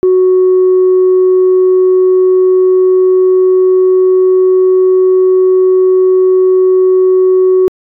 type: tone with pitch glide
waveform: sine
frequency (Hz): 370 to 372.1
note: F#4 to F#4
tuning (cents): 0 to +10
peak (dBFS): -3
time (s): 0.03-7.68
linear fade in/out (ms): 0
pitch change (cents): +10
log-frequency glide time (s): 0.89-5
effects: tanh soft clip ceiling -2 dBFS